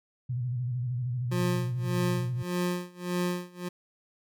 sine tone with vibrato, 123.4 Hz, B2, 1 cent flat, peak -28 dBFS, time 0.29-2.43 s, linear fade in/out 10 ms, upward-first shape square, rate 13 Hz, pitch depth 62 cents each way
25% pulse tone with tremolo, 177.9 Hz, F3, 32 cents sharp, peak -22 dBFS, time 1.31-3.69 s, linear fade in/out 10 ms, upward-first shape sine, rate 1.7 Hz, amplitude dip 95%
effects none

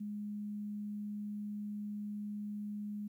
sine tone, 207.7 Hz, G#3, in tune, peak -38 dBFS, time 0-3.08 s, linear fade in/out 10 ms, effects 12-bit

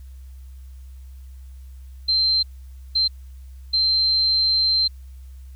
sine tone bursts at uneven times, 4127 Hz, C8, 25 cents flat, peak -16 dBFS, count 3, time 2.08-2.43 / 2.95-3.08 / 3.73-4.88 s, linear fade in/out 10 ms, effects added 65 Hz sine -37 dBFS peak until 5.55 s + white hiss -61 dBFS RMS until 5.55 s

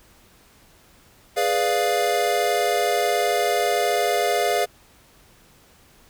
square chord, G# diminished seventh, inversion none, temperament equal, 415.3 / 493.9 / 587.3 / 698.5 Hz, G#4 / B4 / D5 / F5, 0 / 0 / 0 / 0 cents, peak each -26 / -27 / -27 / -23 dBFS, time 1.36-4.66 s, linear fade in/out 20 ms, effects pink hiss -54 dBFS RMS until 6.09 s

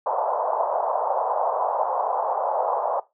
white band-pass noise, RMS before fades -24 dBFS, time 0.06-3 s, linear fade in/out 5 ms, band 520 to 1000 Hz, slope 48 dB/octave, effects noise-tail reverb RT60 0.2 s tail -17 dB re dry

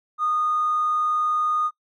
triangle tone with tanh clipping, 1231 Hz, D#6, 19 cents flat, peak -19 dBFS, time 0.18-1.71 s, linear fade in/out 50 ms, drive 1 dB, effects noise-tail reverb RT60 0.1 s tail -18 dB re dry + MP3 48 kbps

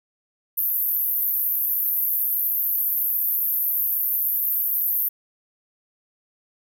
pink band-pass noise, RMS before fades -23 dBFS, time 0.57-5.09 s, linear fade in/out 10 ms, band 12000 to 15000 Hz, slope 96 dB/octave, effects none

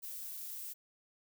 violet noise, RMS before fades -44 dBFS, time 0.02-0.74 s, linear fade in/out 20 ms, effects none

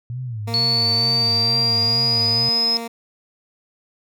sine tone with vibrato, 115.9 Hz, A#2, 10 cents flat, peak -25 dBFS, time 0.1-2.49 s, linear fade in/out 0 ms, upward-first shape sine, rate 2.2 Hz, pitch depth 180 cents each way
15% pulse tone, 231.5 Hz, A#3, 12 cents flat, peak -21 dBFS, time 0.47-2.88 s, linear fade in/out 10 ms
sine exponential sweep, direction up, 4391 to 5140 Hz, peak -16 dBFS, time 0.54-2.77 s, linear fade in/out 0 ms
effects none

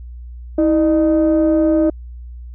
sine tone pair together, 321.8 / 607.5 Hz, E4 / D#5, -42 / -42 cents, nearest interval major seventh, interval 1100 cents, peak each -11 / -15 dBFS, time 0.58-1.9 s, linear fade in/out 5 ms, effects tanh soft clip ceiling -7 dBFS + added 60 Hz sine -30 dBFS peak until 2.54 s

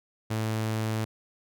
sawtooth tone, 110 Hz, A2, in tune, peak -23 dBFS, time 0.3-1.05 s, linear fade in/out 10 ms, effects none

